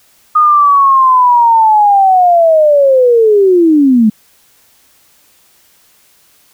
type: linear sweep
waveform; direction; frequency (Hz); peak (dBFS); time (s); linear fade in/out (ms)
sine; down; 1238 to 207.7; -4; 0.35-4.1; 10
effects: white hiss -49 dBFS RMS until 6.53 s